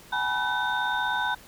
sine tone cluster, 769 / 845 / 975 / 1514 / 3652 Hz, G5 / G#5 / B5 / F#6 / A#7, -33 / +30 / -23 / +39 / -36 cents, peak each -35 / -30 / -29 / -27 / -34 dBFS, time 0.12-1.35 s, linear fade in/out 10 ms, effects tanh soft clip ceiling -16 dBFS + pink hiss -50 dBFS RMS until 1.47 s

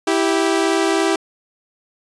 sawtooth tone pair together, 327.8 / 391.1 Hz, E4 / G4, -10 / -4 cents, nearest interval minor third, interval 306 cents, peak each -14 dBFS, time 0.07-1.16 s, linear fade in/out 5 ms, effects resampled to 22050 Hz

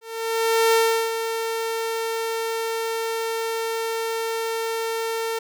sawtooth tone with ADSR envelope, 452.8 Hz, A4, 50 cents sharp, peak -11 dBFS, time 0.01-5.39 s, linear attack 720 ms, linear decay 370 ms, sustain -9 dB, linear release 7 ms, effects none

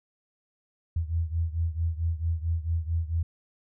sine beating tone pair, 81.4 / 85.9 Hz, E2 / F2, -21 / -28 cents, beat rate 4.5 Hz, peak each -27 / -30 dBFS, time 0.96-3.23 s, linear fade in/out 5 ms, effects none

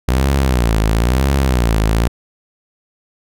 sawtooth tone with vibrato, 60.8 Hz, B1, 26 cents flat, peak -8 dBFS, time 0.08-2.08 s, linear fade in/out 5 ms, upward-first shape sine, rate 1 Hz, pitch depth 220 cents each way, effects none

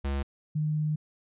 square / sine tone pair in turn, 69.3 / 152.81 Hz, C#2 / D#3, 0 / -31 cents, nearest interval octave + major second, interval 1369 cents, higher second, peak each -28 / -25 dBFS, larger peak second, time 0.04-0.23 / 0.55-0.96 s, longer second, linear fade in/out 10 ms, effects resampled to 8000 Hz

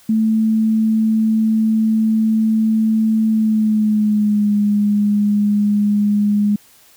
sine tone with pitch glide, 220 to 206.5 Hz, A3 to G#3, 0 to -10 cents, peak -12 dBFS, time 0.09-6.56 s, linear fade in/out 5 ms, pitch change -110 cents, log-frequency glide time 3.28-4.53 s, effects white hiss -49 dBFS RMS until 6.96 s

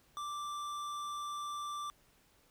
sine tone with tanh clipping, 1174.7 Hz, D6, in tune, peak -40 dBFS, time 0.17-1.9 s, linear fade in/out 0 ms, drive 16 dB, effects pink hiss -68 dBFS RMS until 2.5 s

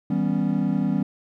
triangle chord, C# half-diminished seventh, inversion first, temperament equal with one note detuned, 161.14 / 196 / 246.9 / 277.2 Hz, E3 / G3 / B3 / C#4, -39 / 0 / 0 / 0 cents, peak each -25 / -22 / -24 / -25 dBFS, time 0.1-1.03 s, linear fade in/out 5 ms, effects none

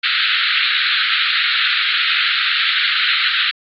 white band-pass noise, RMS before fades -17 dBFS, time 0.03-3.51 s, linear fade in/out 10 ms, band 1300 to 4200 Hz, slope 96 dB/octave, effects AAC 32 kbps

